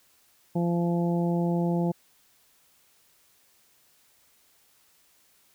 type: harmonic tone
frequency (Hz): 171.9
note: F3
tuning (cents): -27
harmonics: 1 / 2 / 3 / 4 / 5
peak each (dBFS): -24 / -30 / -34 / -36 / -38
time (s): 0.55-1.92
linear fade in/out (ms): 10
effects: white hiss -63 dBFS RMS until 5.54 s